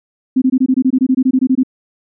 sine tone bursts, 259.4 Hz, C4, 15 cents flat, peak -8 dBFS, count 16, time 0.36-1.634 s, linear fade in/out 10 ms, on 59 ms, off 22 ms, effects none

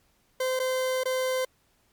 40% pulse tone with dropouts, 516 Hz, C5, 24 cents flat, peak -24 dBFS, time 0.4-1.45 s, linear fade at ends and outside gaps 5 ms, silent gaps 0.593-0.598 / 1.036-1.055 s, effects pink hiss -67 dBFS RMS until 1.92 s + MP3 96 kbps

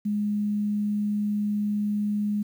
sine tone, 207.7 Hz, G#3, in tune, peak -23 dBFS, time 0.05-2.43 s, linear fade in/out 10 ms, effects 9-bit

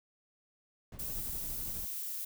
brown noise with tremolo, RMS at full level -43 dBFS, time 0.92-1.85 s, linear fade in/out 2 ms, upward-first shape triangle, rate 12 Hz, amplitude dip 55%
violet noise, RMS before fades -39 dBFS, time 0.99-2.25 s, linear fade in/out 5 ms
effects none

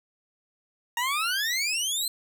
20% pulse exponential sweep, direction up, 925 to 4186 Hz, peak -20 dBFS, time 0.97-2.08 s, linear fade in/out 2 ms, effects none

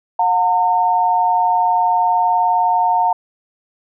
sine tone pair together, 722 / 909.7 Hz, F#5 / A#5, -43 / -43 cents, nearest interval major third, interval 400 cents, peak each -16 / -14 dBFS, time 0.19-3.13 s, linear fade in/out 5 ms, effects none

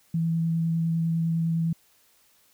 sine tone with vibrato, 164.81 Hz, E3, in tune, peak -22 dBFS, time 0.14-1.73 s, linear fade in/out 5 ms, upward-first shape sine, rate 9.9 Hz, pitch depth 10 cents each way, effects white hiss -62 dBFS RMS until 2.53 s

